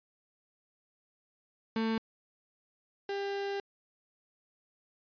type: tone pair in turn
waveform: 35% pulse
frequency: 223.6 / 398.4 Hz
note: A3 / G4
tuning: +28 / +28 cents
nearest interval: minor seventh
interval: 1000 cents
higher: second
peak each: -27 / -31 dBFS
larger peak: first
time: 1.76-1.98 / 3.09-3.6 s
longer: second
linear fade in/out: 2 ms
effects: resampled to 11025 Hz